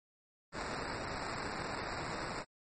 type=noise with sample-and-hold; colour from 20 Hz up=white; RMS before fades=-40 dBFS; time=0.52-2.45 s; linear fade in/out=50 ms; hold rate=3150 Hz; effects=MP3 32 kbps